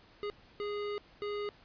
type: tone bursts at uneven times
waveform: square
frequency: 412.4 Hz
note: G#4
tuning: 12 cents flat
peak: -35 dBFS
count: 3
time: 0.23-0.3 / 0.6-0.98 / 1.22-1.49 s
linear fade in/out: 0 ms
effects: pink hiss -60 dBFS RMS until 1.64 s + resampled to 11025 Hz